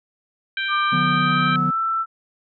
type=harmonic tone; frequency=784 Hz; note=G5; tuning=in tune; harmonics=2 / 3 / 4 / 5; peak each=-24 / -28 / -30 / -32 dBFS; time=0.57-1.56 s; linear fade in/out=2 ms
type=tone with pitch glide; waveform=sine; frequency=1194 to 1332.5 Hz; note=D6 to E6; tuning=+28 to +18 cents; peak=-19 dBFS; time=0.68-2.06 s; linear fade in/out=50 ms; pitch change=+190 cents; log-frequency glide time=0.89-1.78 s
type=chord; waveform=triangle; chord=B diminished; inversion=first; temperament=equal with one note detuned; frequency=146.83 / 178.08 / 246.9 Hz; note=D3 / F3 / B3; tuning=0 / +34 / 0 cents; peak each=-23 / -22 / -24 dBFS; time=0.92-1.71 s; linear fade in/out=10 ms
effects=none